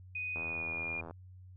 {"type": "tone with pitch glide", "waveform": "sine", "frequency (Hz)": [2490, 2418], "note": ["D#7", "D7"], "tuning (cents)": [1, 50], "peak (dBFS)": -35, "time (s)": [0.15, 1.01], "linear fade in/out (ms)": 5, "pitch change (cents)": -51, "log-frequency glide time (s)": [0.39, 0.86]}
{"type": "click train", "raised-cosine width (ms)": 1, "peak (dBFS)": -31, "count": 63, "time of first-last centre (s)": [0.36, 1.11], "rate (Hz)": 82.7}
{"effects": ["added 92 Hz sine -50 dBFS peak until 1.56 s"]}